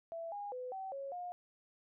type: tone with pitch steps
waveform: sine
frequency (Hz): 665 / 816 / 503 / 766 / 550 / 713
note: E5 / G#5 / B4 / G5 / C#5 / F5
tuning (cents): +15 / -31 / +32 / -40 / -14 / +36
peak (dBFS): -40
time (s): 0.12-1.32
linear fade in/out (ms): 0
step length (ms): 200
effects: none